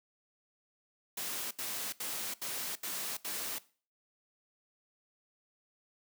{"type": "noise bursts", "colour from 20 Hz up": "white", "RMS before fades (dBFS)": -38, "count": 6, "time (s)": [1.17, 3.585], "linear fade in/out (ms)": 5, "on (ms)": 340, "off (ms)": 75, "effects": ["noise-tail reverb RT60 0.4 s tail -19 dB re dry", "high-pass 150 Hz 12 dB/octave"]}